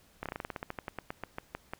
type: slowing click train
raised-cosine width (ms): 0.5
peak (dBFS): -21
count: 19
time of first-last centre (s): 0.23-1.735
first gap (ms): 27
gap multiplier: 1.12
effects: pink hiss -63 dBFS RMS until 1.79 s